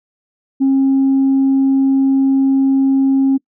sine tone, 270 Hz, C#4, 45 cents flat, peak -8 dBFS, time 0.6-3.38 s, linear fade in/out 20 ms, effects noise-tail reverb RT60 0.1 s tail -23 dB re dry + tanh soft clip ceiling -7 dBFS

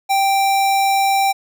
square tone, 784 Hz, G5, in tune, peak -14 dBFS, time 0.09-1.33 s, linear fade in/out 20 ms, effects none

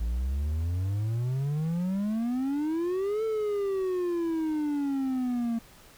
triangle exponential two-way sweep, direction up then down, 55 to 446.7 to 227.5 Hz, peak -24 dBFS, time 0-5.59 s, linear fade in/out 10 ms, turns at 3.24 s, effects pink hiss -54 dBFS RMS until 5.97 s

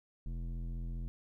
square tone with low-pass filter, 42.45 Hz, F1, 48 cents flat, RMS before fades -39 dBFS, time 0.26-1.08 s, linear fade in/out 0 ms, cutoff 200 Hz, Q 1.2, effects 13-bit

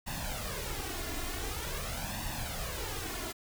pink noise with flanger, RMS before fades -37 dBFS, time 0.06-3.33 s, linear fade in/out 20 ms, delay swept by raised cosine 1.1 to 2.9 ms, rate 0.46 Hz, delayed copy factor +0.7, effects none

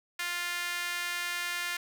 sawtooth tone with high-pass filter, 350 Hz, F4, 4 cents sharp, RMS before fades -34 dBFS, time 0.19-1.77 s, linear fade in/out 5 ms, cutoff 1800 Hz, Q 1.8, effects none

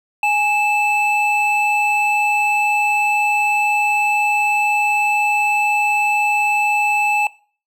triangle tone pair together, 830 / 2632 Hz, G#5 / E7, -1 / -3 cents, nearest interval octave + minor sixth, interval 1998 cents, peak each -15 dBFS, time 0.23-7.27 s, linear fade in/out 2 ms, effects noise-tail reverb RT60 0.4 s tail -20 dB re dry

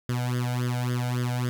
sawtooth tone with flanger, 123.47 Hz, B2, in tune, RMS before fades -27 dBFS, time 0.09-1.49 s, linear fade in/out 0 ms, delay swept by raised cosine 0.6 to 1.37 ms, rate 3.6 Hz, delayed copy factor +0.95, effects none

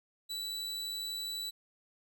40% pulse tone, 3951 Hz, B7, in tune, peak -35 dBFS, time 0.29-1.51 s, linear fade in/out 20 ms, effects none

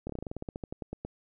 slowing click train, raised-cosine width 2 ms, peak -23 dBFS, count 17, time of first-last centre 0.07-1.05 s, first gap 25 ms, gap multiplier 1.11, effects none

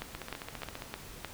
two click trains, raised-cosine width 0.3 ms, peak -20 / -23 dBFS, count 5 / 11, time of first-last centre 0.02-1.247 / 0.15-0.821 s, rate 3.26 / 14.9 Hz, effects pink hiss -48 dBFS RMS until 1.33 s

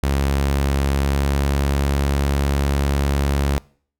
sawtooth tone with pitch glide, 69.3 to 70.02 Hz, C#2 to C#2, 0 to +18 cents, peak -13 dBFS, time 0.03-3.58 s, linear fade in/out 0 ms, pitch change +18 cents, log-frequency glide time 0.9-2 s, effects noise-tail reverb RT60 0.5 s tail -23 dB re dry

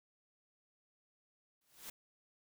white noise with exponential growth, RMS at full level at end -44 dBFS, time 1.61-1.9 s, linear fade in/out 5 ms, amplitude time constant 62 ms, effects none

